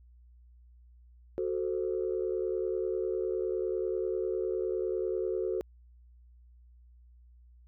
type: chord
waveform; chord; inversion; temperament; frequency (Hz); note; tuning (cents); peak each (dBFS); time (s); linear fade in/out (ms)
sine; F# diminished; none; equal with one note detuned; 370 / 440 / 520.8; F#4 / A4 / C5; 0 / 0 / -8; -31 / -33 / -37; 1.38-5.61; 0
effects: tanh soft clip ceiling -20 dBFS + added 60 Hz sine -54 dBFS peak until 7.67 s

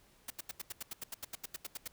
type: noise bursts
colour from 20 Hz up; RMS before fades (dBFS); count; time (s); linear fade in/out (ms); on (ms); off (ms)
white; -41; 16; 0.28-1.878; 5; 23; 82
effects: pink hiss -66 dBFS RMS until 1.92 s

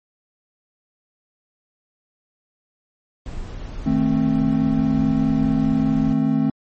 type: noise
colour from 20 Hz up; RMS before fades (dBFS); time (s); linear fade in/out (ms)
brown; -31; 3.26-6.13; 0
type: chord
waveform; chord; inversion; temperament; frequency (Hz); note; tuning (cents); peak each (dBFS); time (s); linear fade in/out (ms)
triangle; A diminished; second; equal with one note detuned; 155.56 / 220 / 264.8; Eb3 / A3 / C4; 0 / 0 / +21; -21 / -18 / -17; 3.86-6.5; 5
effects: MP3 32 kbps

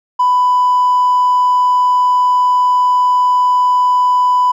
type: tone with hard clipping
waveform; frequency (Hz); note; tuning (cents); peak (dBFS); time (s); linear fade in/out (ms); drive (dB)
sine; 995; B5; +13; -9; 0.19-4.52; 10; 1
effects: none

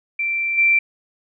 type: tone with level steps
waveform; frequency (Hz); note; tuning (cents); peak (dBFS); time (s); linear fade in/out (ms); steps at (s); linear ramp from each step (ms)
sine; 2349; D7; 0; -19 / -12; 0.19-0.79; 5; 0.57; 20
effects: none

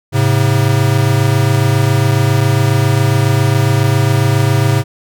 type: tone pair together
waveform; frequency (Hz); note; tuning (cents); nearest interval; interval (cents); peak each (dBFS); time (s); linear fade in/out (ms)
square; 107.49 / 134.8; A2 / C#3; -40 / -48; major third; 392; -13; 0.12-4.84; 50
effects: none

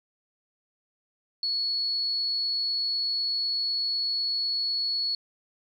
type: tone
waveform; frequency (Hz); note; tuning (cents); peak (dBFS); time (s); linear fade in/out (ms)
sine; 4384; C#8; -20; -25; 1.43-5.15; 2
effects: 10-bit

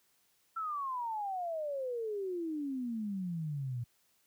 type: exponential sweep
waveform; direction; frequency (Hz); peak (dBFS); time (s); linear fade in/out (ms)
sine; down; 1352 to 116.54; -34; 0.56-3.84; 10
effects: white hiss -72 dBFS RMS until 4.26 s + high-pass 60 Hz 12 dB/octave

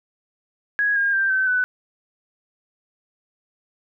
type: tone with pitch steps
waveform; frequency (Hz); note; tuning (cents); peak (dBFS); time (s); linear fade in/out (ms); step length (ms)
sine; 1661.2 / 1618.6 / 1577 / 1536.6 / 1497.2; G#6 / G#6 / G6 / G6 / F#6; 0 / -45 / +10 / -35 / +20; -17; 0.79-1.64; 0; 170
effects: none

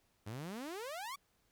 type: exponential sweep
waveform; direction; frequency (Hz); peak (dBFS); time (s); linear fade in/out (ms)
sawtooth; up; 98 to 1174.7; -38; 0.26-1.16; 10
effects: pink hiss -75 dBFS RMS until 1.51 s

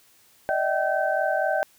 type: tone cluster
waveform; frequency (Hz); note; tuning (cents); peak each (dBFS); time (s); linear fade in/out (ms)
sine; 597 / 641 / 770 / 1542; D5 / E5 / G5 / G6; +28 / -49 / -31 / -29; -27 / -26 / -26 / -28; 0.49-1.63; 0
effects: white hiss -58 dBFS RMS until 1.78 s

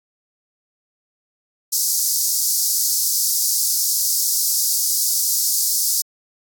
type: high-pass noise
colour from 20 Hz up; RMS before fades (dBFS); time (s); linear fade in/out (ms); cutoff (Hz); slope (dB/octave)
pink; -19; 1.72-6.02; 10; 4900; 48
effects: AAC 64 kbps

